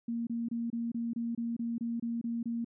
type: tone bursts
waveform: sine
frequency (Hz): 233.1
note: A#3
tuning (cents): 0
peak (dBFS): -31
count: 12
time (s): 0.08-2.646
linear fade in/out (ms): 5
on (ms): 190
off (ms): 26
effects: none